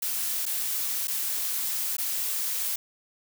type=noise with dropouts; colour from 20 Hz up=blue; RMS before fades=-29 dBFS; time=0.02-2.76 s; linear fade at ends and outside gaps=5 ms; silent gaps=0.456-0.462 / 1.073-1.08 / 1.968-1.982 s; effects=none

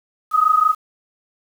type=tone pair together; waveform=sine; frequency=1244.5 / 1269.9 Hz; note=D#6 / D#6; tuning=0 / +35 cents; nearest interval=unison; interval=35 cents; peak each=-15 dBFS; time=0.31-0.75 s; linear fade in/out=50 ms; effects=7-bit

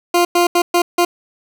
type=tone bursts at uneven times; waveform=20% pulse; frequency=349.4 Hz; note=F4; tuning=1 cent sharp; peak=-6 dBFS; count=5; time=0.14-0.25 / 0.35-0.47 / 0.55-0.62 / 0.74-0.82 / 0.98-1.05 s; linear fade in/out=5 ms; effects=none

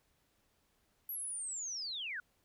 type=linear sweep; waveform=sine; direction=down; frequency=11840 to 1396.9 Hz; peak=-38 dBFS; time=1.09-2.2 s; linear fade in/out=2 ms; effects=pink hiss -75 dBFS RMS until 2.44 s

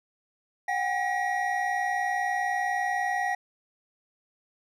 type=tone cluster; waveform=triangle; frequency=735 / 795 / 1909 Hz; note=F#5 / G5 / A#6; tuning=-12 / +24 / +41 cents; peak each=-28 dBFS; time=0.68-3.35 s; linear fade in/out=5 ms; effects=none

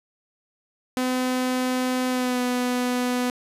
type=tone with pitch glide; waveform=sawtooth; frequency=254.3 to 248.1 Hz; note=C4 to B3; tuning=-49 to +8 cents; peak=-18 dBFS; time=0.97-3.3 s; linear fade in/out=0 ms; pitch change=-43 cents; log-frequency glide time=2.09-2.41 s; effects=resampled to 32000 Hz

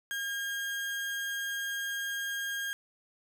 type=tone; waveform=35% pulse; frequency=1619 Hz; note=G#6; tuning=45 cents flat; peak=-31 dBFS; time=0.11-2.73 s; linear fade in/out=0 ms; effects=none

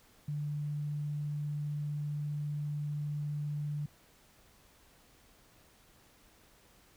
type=tone; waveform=sine; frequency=147.5 Hz; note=D3; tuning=8 cents sharp; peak=-33 dBFS; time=0.28-3.86 s; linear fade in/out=5 ms; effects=pink hiss -63 dBFS RMS until 6.96 s

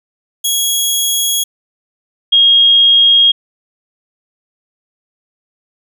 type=tone pair in turn; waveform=15% pulse / sine; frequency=3322 / 3261 Hz; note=G#7 / G#7; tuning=0 / -32 cents; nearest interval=unison; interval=32 cents; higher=first; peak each=-5 dBFS; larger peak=neither; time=0.44-1.44 / 2.32-3.32 s; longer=neither; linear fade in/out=10 ms; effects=none

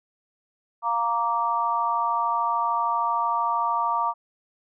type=harmonic tone; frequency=233.2 Hz; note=A#3; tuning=1 cent sharp; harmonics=3 / 4 / 5; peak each=-30 / -24 / -25 dBFS; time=0.82-4.14 s; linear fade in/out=50 ms; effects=none

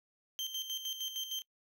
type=tone with tremolo; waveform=35% pulse; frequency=3136 Hz; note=G7; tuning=in tune; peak=-33 dBFS; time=0.39-1.42 s; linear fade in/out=0 ms; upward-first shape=square; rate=6.5 Hz; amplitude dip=60%; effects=noise-tail reverb RT60 0.1 s tail -23 dB re dry

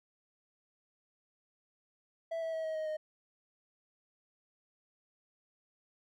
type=tone with pitch steps; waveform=triangle; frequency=659.3 / 651 / 642.8 / 634.6 / 626.6 / 618.7 Hz; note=E5 / E5 / E5 / D#5 / D#5 / D#5; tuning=0 / -22 / -44 / +34 / +12 / -10 cents; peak=-32 dBFS; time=2.31-2.97 s; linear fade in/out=10 ms; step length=110 ms; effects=none

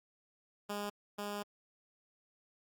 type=tone pair in turn; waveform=10% pulse; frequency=205.2 / 205.2 Hz; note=G#3 / G#3; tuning=-21 / -21 cents; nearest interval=unison; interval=0 cents; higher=neither; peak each=-29 / -30 dBFS; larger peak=first; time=0.69-0.9 / 1.18-1.43 s; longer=second; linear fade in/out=10 ms; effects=Opus 48 kbps

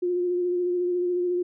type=tone with vibrato; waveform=sine; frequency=355.8 Hz; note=F4; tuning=32 cents sharp; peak=-22 dBFS; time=0.02-1.43 s; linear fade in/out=10 ms; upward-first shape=sine; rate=14 Hz; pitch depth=23 cents each way; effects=none

